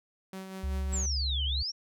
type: tone with tremolo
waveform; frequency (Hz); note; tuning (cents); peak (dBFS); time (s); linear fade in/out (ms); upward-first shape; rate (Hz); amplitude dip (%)
sawtooth; 190; F#3; +46; -34; 0.33-1.06; 2; sine; 5.2; 40
type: tone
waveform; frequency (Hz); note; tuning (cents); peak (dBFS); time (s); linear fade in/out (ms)
sine; 69.3; C#2; 0; -29; 0.63-1.63; 10
type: exponential two-way sweep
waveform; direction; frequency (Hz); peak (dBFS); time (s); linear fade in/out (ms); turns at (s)
sine; down then up; 7902 to 2928 to 5720; -31; 0.92-1.72; 20; 1.44
effects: none